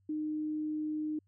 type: tone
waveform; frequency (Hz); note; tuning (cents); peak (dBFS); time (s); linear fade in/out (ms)
sine; 306.4; D#4; -27; -32; 0.09-1.19; 5
effects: added 97 Hz sine -67 dBFS peak until 1.27 s